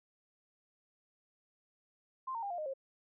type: tone with pitch steps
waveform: sine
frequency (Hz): 1046.5 / 916.3 / 802.3 / 702.5 / 615.1 / 538.6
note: C6 / A#5 / G5 / F5 / D#5 / C#5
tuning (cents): 0 / -30 / +40 / +10 / -20 / -50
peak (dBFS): -36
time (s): 2.27-2.738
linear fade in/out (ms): 10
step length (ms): 78
effects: none